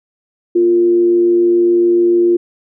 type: tone with frequency modulation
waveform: sine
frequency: 349.2 Hz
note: F4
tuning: in tune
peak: -8 dBFS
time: 0.55-2.37 s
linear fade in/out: 10 ms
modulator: 107 Hz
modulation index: 0.21
effects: none